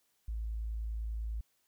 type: tone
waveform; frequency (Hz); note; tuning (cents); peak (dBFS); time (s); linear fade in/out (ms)
sine; 55; A1; 0; -34; 0.28-1.41; 5
effects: white hiss -75 dBFS RMS until 1.67 s